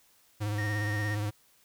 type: tone with vibrato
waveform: square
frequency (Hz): 104.7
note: G#2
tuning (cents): +15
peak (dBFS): -30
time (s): 0.4-1.31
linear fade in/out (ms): 20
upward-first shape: sine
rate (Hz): 17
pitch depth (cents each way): 44
type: tone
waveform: triangle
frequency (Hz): 1854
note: A#6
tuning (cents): -10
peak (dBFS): -33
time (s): 0.58-1.15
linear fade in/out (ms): 5
effects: white hiss -64 dBFS RMS until 1.64 s